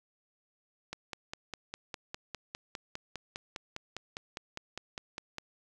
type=click train; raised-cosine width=0.2 ms; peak=-21 dBFS; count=23; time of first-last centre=0.93-5.383 s; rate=4.94 Hz; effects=none